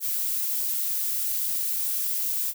violet noise, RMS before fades -27 dBFS, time 0-2.54 s, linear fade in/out 50 ms, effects none

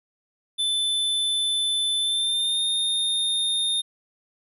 square tone with pitch glide, 3520 to 3655 Hz, A7 to A#7, 0 to -35 cents, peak -22 dBFS, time 0.58-3.82 s, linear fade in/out 20 ms, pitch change +65 cents, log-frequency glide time 2-2.61 s, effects resampled to 32000 Hz

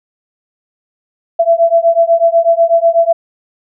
sine beating tone pair, 666 / 674.1 Hz, E5 / E5, +18 / +39 cents, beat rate 8.1 Hz, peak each -10 dBFS, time 1.39-3.13 s, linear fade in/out 10 ms, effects none

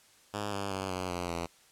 5% pulse tone with pitch steps, 103.3 / 99.38 / 95.61 / 91.98 / 88.49 / 85.13 Hz, G#2 / G2 / G2 / F#2 / F2 / F2, -9 / +24 / -43 / -10 / +23 / -44 cents, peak -22 dBFS, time 0.33-1.47 s, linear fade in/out 20 ms, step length 190 ms, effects white hiss -61 dBFS RMS until 1.71 s + low-pass 10000 Hz 12 dB/octave

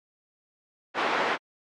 white band-pass noise, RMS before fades -26 dBFS, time 0.94-1.38 s, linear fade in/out 50 ms, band 350 to 1500 Hz, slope 12 dB/octave, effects low-pass 5000 Hz 12 dB/octave + MP3 64 kbps

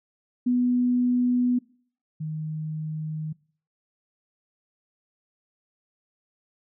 sine tone pair in turn, 246.9 / 155.54 Hz, B3 / D#3, 0 / 0 cents, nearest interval minor sixth, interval 800 cents, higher first, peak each -19 / -28 dBFS, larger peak first, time 0.46-1.59 / 2.2-3.33 s, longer neither, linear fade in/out 10 ms, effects noise-tail reverb RT60 0.5 s tail -23 dB re dry

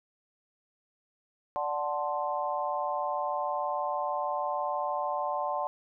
sine chord, D dominant seventh, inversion none, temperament equal, 587.3 / 740 / 880 / 1046.5 Hz, D5 / F#5 / A5 / C6, 0 / 0 / 0 / 0 cents, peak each -34 dBFS, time 1.56-5.67 s, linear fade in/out 0 ms, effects none

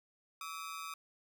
sawtooth ring-modulated tone, 1222 Hz, D#6, 32 cents flat, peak -35 dBFS, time 0.41-0.94 s, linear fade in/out 2 ms, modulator 80.4 Hz, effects none

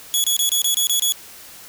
15% pulse tone bursts, 3378 Hz, G#7, 29 cents sharp, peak -9 dBFS, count 8, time 0.14-1.122 s, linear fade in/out 0 ms, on 100 ms, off 26 ms, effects white hiss -41 dBFS RMS until 1.68 s

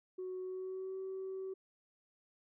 sine tone with pitch glide, 370 to 380.8 Hz, F#4 to F#4, 0 to +50 cents, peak -38 dBFS, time 0.18-1.54 s, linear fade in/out 10 ms, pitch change +50 cents, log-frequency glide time 0.41-0.98 s, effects tanh soft clip ceiling -36 dBFS

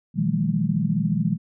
sine tone cluster, 120.4 / 158.2 / 172.4 / 197.6 / 217.1 Hz, B2 / D#3 / F3 / G3 / A3, -44 / +29 / -22 / +14 / -23 cents, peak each -30 / -24 / -26 / -25 / -28 dBFS, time 0.14-1.38 s, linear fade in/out 50 ms, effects none

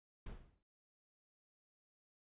brown noise with exponential decay, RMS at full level -43 dBFS, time 0.26-0.63 s, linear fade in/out 5 ms, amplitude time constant 79 ms, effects resampled to 8000 Hz

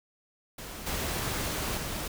pink noise with level steps, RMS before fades -41 / -32 / -35 dBFS, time 0.58-2.08 s, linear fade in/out 5 ms, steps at 0.86 / 1.77 s, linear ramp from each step 10 ms, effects none

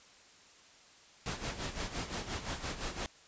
pink noise with tremolo, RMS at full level -36 dBFS, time 1.26-3.06 s, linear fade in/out 0 ms, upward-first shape sine, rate 5.8 Hz, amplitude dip 70%, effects white hiss -59 dBFS RMS until 3.27 s + resampled to 16000 Hz

